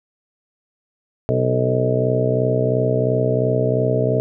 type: harmonic tone with a mistuned harmonic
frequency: 62.9 Hz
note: B1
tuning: 32 cents sharp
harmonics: 2 / 3 / 4 / 5 / 6 / 7 / 8 / 9 / 10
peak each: -20 / -30 / -26 / -30 / -30 / -21 / -27 / -30 / -22 dBFS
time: 1.29-4.2 s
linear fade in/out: 0 ms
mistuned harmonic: 6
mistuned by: +28 cents
effects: none